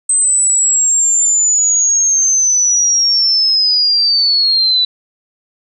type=linear sweep; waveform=sine; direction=down; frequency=8230 to 3951 Hz; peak=-9 dBFS; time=0.09-4.85 s; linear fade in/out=5 ms; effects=none